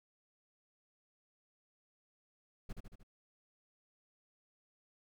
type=noise with echo; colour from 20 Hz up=brown; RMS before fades=-39 dBFS; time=2.69-2.73 s; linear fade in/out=10 ms; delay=76 ms; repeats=4; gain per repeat=-4 dB; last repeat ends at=3.034 s; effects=none